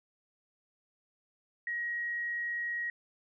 sine tone, 1895 Hz, A#6, 28 cents sharp, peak -32 dBFS, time 1.67-2.9 s, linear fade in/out 2 ms, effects none

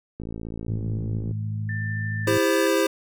click train, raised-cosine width 3 ms, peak -21 dBFS, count 63, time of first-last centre 0.2-1.311 s, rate 55.8 Hz
harmonic tone, 53.4 Hz, G#1, 49 cents sharp, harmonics 2 / 3 / 4, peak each -26 / -36 / -38 dBFS, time 0.68-2.38 s, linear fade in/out 5 ms
sine tone with pitch glide, 1780 to 1723.3 Hz, A6 to A6, +20 to -36 cents, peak -31 dBFS, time 1.69-2.67 s, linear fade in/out 2 ms, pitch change -56 cents, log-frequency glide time 2.2-2.47 s
square chord, C major, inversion first, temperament equal with one note detuned, 329.6 / 399.5 / 523.3 Hz, E4 / G4 / C5, 0 / +33 / 0 cents, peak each -24 dBFS, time 2.27-2.87 s, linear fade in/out 5 ms
effects none

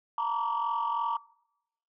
sine tone cluster, 910 / 953 / 1153 Hz, A#5 / A#5 / D6, -42 / +38 / -32 cents, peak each -30 dBFS, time 0.18-1.17 s, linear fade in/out 2 ms, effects noise-tail reverb RT60 0.8 s tail -24 dB re dry + tanh soft clip ceiling -22 dBFS

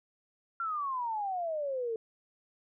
sine exponential sweep, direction down, 1385 to 440 Hz, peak -31 dBFS, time 0.6-1.96 s, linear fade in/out 2 ms, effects none

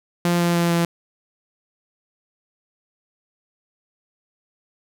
sawtooth tone with pitch steps, 173.5 / 172.3 / 171.11 / 169.93 Hz, F3 / F3 / F3 / F3, -11 / -23 / -35 / -47 cents, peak -13 dBFS, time 0.25-0.85 s, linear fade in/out 2 ms, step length 150 ms, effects none

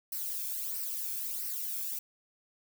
violet noise with flanger, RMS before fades -36 dBFS, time 0.12-1.99 s, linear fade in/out 5 ms, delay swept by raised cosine 0.28 to 1.05 ms, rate 1.5 Hz, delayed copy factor -0.6, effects none

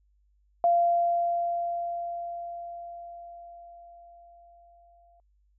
sine tone with exponential decay, 690 Hz, F5, 21 cents flat, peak -18 dBFS, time 0.64-5.2 s, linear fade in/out 1 ms, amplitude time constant 990 ms, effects added 50 Hz sine -63 dBFS peak until 5.58 s

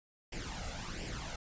pink noise with flanger, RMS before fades -41 dBFS, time 0.32-1.36 s, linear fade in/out 5 ms, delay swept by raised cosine 0.38 to 1.48 ms, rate 1.4 Hz, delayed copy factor +0.65, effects resampled to 16000 Hz

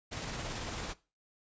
pink noise with tremolo, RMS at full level -38 dBFS, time 0.11-0.94 s, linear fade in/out 20 ms, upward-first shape square, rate 18 Hz, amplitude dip 25%, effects noise-tail reverb RT60 0.3 s tail -19 dB re dry + resampled to 16000 Hz

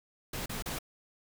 pink noise bursts, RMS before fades -37 dBFS, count 3, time 0.33-0.788 s, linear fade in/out 5 ms, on 130 ms, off 34 ms, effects none

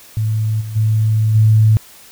sine tone with level steps, 109.1 Hz, A2, 14 cents flat, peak -14 / -23 / -11 / -7 dBFS, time 0.17-1.77 s, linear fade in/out 0 ms, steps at 0.6 / 0.75 / 1.34 s, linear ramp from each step 20 ms, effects white hiss -42 dBFS RMS until 2.11 s

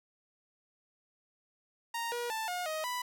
sawtooth tone with pitch steps, 930 / 479.3 / 884 / 717 / 627 / 990 Hz, A#5 / A#4 / A5 / F5 / D#5 / B5, -4 / +48 / +8 / +45 / +13 / +4 cents, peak -30 dBFS, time 1.94-3.02 s, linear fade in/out 5 ms, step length 180 ms, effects none

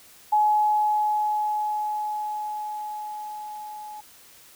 sine tone with level ramp, 846 Hz, G#5, 32 cents sharp, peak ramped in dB -16 to -36 dBFS, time 0.32-4.01 s, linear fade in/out 10 ms, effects white hiss -51 dBFS RMS until 4.55 s

